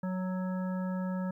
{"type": "harmonic tone with a mistuned harmonic", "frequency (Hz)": 185, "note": "F#3", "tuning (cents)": 0, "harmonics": [1, 3, 5, 7, 9], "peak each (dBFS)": [-31, -41, -45, -48, -50], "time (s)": [0.03, 1.31], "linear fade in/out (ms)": 5, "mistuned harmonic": 7, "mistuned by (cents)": 21, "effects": ["12-bit"]}